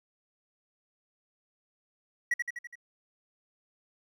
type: tone with echo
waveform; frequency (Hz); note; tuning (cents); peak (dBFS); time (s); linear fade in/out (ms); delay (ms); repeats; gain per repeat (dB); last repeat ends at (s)
triangle; 1925; B6; -45; -22; 2.31-2.34; 5; 83; 5; -4; 2.755
effects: none